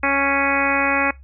harmonic tone with a mistuned harmonic, 277.2 Hz, C#4, in tune, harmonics 1 / 2 / 3 / 4 / 5 / 6 / 7 / 8 / 9, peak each -25 / -25 / -25 / -25 / -25 / -25 / -25 / -25 / -25 dBFS, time 0.03-1.11 s, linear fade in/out 5 ms, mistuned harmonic 7, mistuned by +16 cents, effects noise-tail reverb RT60 0.2 s tail -22 dB re dry + added 67 Hz sine -40 dBFS peak until 1.23 s

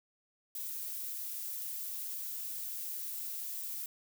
violet noise, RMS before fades -40 dBFS, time 0.55-3.86 s, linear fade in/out 2 ms, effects none

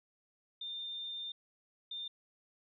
sine tone bursts at uneven times, 3608 Hz, A7, 43 cents sharp, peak -39 dBFS, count 2, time 0.61-1.32 / 1.91-2.08 s, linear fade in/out 5 ms, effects none

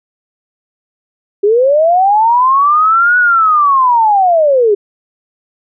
sine linear two-way sweep, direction up then down, 392 to 1480 to 392 Hz, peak -6 dBFS, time 1.43-4.75 s, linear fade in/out 10 ms, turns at 3.18 s, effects none

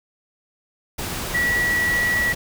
sine tone in noise, 1937 Hz, B6, 34 cents flat, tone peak -18 dBFS, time 1.34-2.33 s, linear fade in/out 10 ms, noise pink, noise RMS -28 dBFS, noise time 0.98-2.35 s, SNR +7 dB, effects none

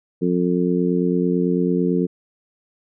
harmonic tone, 89 Hz, F2, 33 cents sharp, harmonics 2 / 3 / 4 / 5, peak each -20 / -22 / -23 / -24 dBFS, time 0.21-2.07 s, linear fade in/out 20 ms, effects none

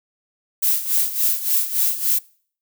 violet noise with tremolo, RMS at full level -17 dBFS, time 0.62-2.19 s, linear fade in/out 10 ms, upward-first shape sine, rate 3.5 Hz, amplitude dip 75%, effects noise-tail reverb RT60 0.5 s tail -24 dB re dry

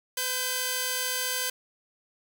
5% pulse tone pair together, 504.8 / 1568 Hz, B4 / G6, +38 / 0 cents, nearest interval octave + minor sixth, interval 1962 cents, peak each -20 / -18 dBFS, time 0.17-1.5 s, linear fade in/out 5 ms, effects 9-bit

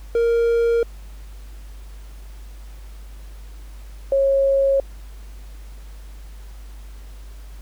triangle / sine tone pair in turn, 466.2 / 546.7 Hz, A#4 / C#5, 0 / -24 cents, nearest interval minor third, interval 276 cents, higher second, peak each -13 / -14 dBFS, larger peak first, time 0.15-0.83 / 4.12-4.8 s, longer neither, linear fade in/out 2 ms, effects added 50 Hz sine -35 dBFS peak until 7.61 s + pink hiss -51 dBFS RMS until 7.61 s

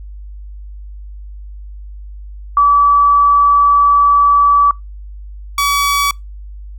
sine / sawtooth tone pair in turn, 1150 / 1139.4 Hz, D6 / C#6, -37 / +47 cents, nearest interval unison, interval 16 cents, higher first, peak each -6 / -8 dBFS, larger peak first, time 2.57-4.71 / 5.58-6.11 s, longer first, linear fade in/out 2 ms, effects noise-tail reverb RT60 0.2 s tail -26 dB re dry + added 50 Hz sine -28 dBFS peak until 6.78 s

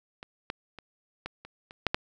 clicks, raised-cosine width 0.3 ms, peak -25 / -16 / -27 / -19 / -28 / -29 / -8 / -9 dBFS, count 8, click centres 0.229 / 0.501 / 0.787 / 1.26 / 1.45 / 1.709 / 1.867 / 1.945 s, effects none

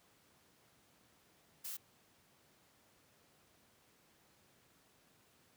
blue noise, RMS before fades -44 dBFS, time 1.64-1.77 s, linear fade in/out 10 ms, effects pink hiss -69 dBFS RMS until 5.56 s + high-pass 100 Hz 12 dB/octave

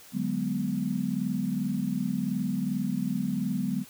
sine chord, G# half-diminished seventh, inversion second, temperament equal, 146.83 / 185 / 207.7 / 246.9 Hz, D3 / F#3 / G#3 / B3, 0 / 0 / 0 / 0 cents, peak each -36 / -31 / -31 / -31 dBFS, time 0.12-3.85 s, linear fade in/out 50 ms, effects white hiss -51 dBFS RMS until 3.89 s

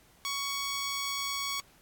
10% pulse tone, 1117 Hz, C#6, 13 cents sharp, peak -23 dBFS, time 0.25-1.6 s, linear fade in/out 0 ms, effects pink hiss -61 dBFS RMS until 1.81 s + AAC 64 kbps

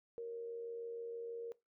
sine tone with amplitude modulation, 466.2 Hz, A#4, in tune, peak -39 dBFS, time 0.18-1.52 s, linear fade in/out 0 ms, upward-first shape sine, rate 86.3 Hz, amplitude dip 40%, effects noise-tail reverb RT60 0.2 s tail -19 dB re dry

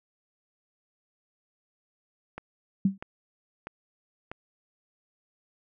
click train, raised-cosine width 0.5 ms, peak -22 dBFS, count 4, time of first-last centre 2.38-4.315 s, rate 1.55 Hz
sine tone with exponential decay, 194.2 Hz, G3, 16 cents flat, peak -16 dBFS, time 2.85-2.98 s, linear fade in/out 5 ms, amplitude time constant 28 ms
effects none

